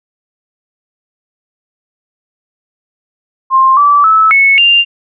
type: tone with pitch steps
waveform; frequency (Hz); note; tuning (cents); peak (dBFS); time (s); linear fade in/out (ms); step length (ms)
sine; 1057 / 1158 / 1304 / 2202 / 2792; C6 / D6 / E6 / C#7 / F7; +17 / -25 / -19 / -12 / -1; -4; 3.5-4.85; 50; 270
effects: none